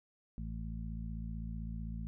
harmonic tone, 55.7 Hz, A1, 22 cents sharp, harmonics 1 / 2 / 3 / 4, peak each -40 / -47 / -45 / -47 dBFS, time 0.38-2.07 s, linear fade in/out 0 ms, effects none

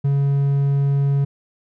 triangle tone, 139.9 Hz, C#3, 16 cents sharp, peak -13 dBFS, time 0.04-1.25 s, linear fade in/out 10 ms, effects none

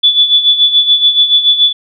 sine tone with tremolo, 3455 Hz, A7, 32 cents flat, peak -3 dBFS, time 0.03-1.73 s, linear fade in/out 10 ms, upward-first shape sine, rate 7 Hz, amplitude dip 70%, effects none

